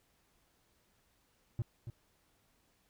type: tone with echo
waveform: triangle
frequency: 116.54 Hz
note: A#2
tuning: in tune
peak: -29 dBFS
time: 1.59-1.62 s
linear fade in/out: 0 ms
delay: 280 ms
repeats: 1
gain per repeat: -9 dB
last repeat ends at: 1.9 s
effects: pink hiss -73 dBFS RMS until 2.89 s